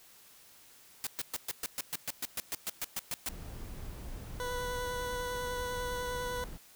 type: noise bursts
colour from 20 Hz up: white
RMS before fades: -35 dBFS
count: 16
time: 1.04-3.288 s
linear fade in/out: 0 ms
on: 28 ms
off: 120 ms
type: noise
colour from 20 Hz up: brown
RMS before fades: -43 dBFS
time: 3.28-6.58 s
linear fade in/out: 20 ms
type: tone with vibrato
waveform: 20% pulse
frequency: 493.9 Hz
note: B4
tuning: in tune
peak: -30 dBFS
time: 4.4-6.44 s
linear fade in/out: 0 ms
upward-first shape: triangle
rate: 10 Hz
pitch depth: 12 cents each way
effects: white hiss -58 dBFS RMS until 6.75 s